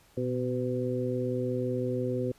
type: harmonic tone with a mistuned harmonic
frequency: 126 Hz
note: B2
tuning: 35 cents sharp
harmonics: 1 / 2 / 3 / 4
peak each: -33 / -33 / -33 / -33 dBFS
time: 0.17-2.32 s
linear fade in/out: 5 ms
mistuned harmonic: 1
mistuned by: -60 cents
effects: pink hiss -61 dBFS RMS until 2.38 s + resampled to 32000 Hz